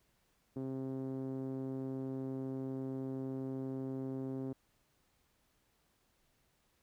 5% pulse tone with low-pass filter, 132.6 Hz, C3, 23 cents sharp, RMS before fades -40 dBFS, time 0.56-4.53 s, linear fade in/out 5 ms, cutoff 310 Hz, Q 1.9, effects pink hiss -75 dBFS RMS until 6.82 s

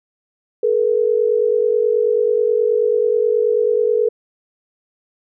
sine tone pair together, 429.8 / 479.1 Hz, A4 / A#4, -41 / +47 cents, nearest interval major second, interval 188 cents, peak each -16 dBFS, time 0.63-4.09 s, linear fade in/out 5 ms, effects none

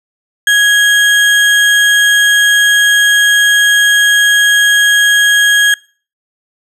sine tone with sample-and-hold, 1661.2 Hz, G#6, in tune, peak -5 dBFS, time 0.47-5.74 s, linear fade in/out 2 ms, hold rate 4900 Hz, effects noise-tail reverb RT60 0.4 s tail -23 dB re dry + low-pass 10000 Hz 12 dB/octave

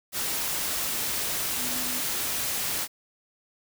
sine tone in noise, 249.4 Hz, B3, 17 cents sharp, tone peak -39 dBFS, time 1.57-2.02 s, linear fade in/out 50 ms, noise white, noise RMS -29 dBFS, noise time 0.12-2.88 s, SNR -13 dB, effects none

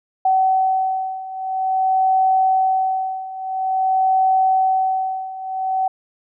sine beating tone pair, 758 / 758.49 Hz, F#5 / F#5, +42 / +43 cents, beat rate 0.49 Hz, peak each -20 / -17 dBFS, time 0.25-5.88 s, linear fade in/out 5 ms, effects none

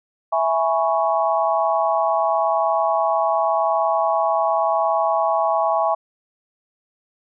sine chord, C# minor seventh, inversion first, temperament equal, 659.3 / 830.6 / 987.8 / 1108.7 Hz, E5 / G#5 / B5 / C#6, 0 / 0 / 0 / 0 cents, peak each -20 / -21 / -26 / -23 dBFS, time 0.32-5.95 s, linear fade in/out 10 ms, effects none

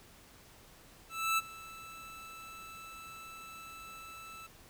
25% pulse tone with ADSR envelope, 1318.5 Hz, E6, in tune, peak -23 dBFS, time 1.09-4.47 s, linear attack 290 ms, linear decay 27 ms, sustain -20 dB, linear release 10 ms, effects pink hiss -58 dBFS RMS until 4.69 s

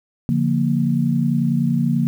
sine chord, Bb major, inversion first, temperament equal with one note detuned, 143.64 / 174.61 / 233.1 Hz, D3 / F3 / Bb3, -38 / 0 / 0 cents, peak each -20 / -21 / -19 dBFS, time 0.29-2.07 s, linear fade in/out 0 ms, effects 8-bit

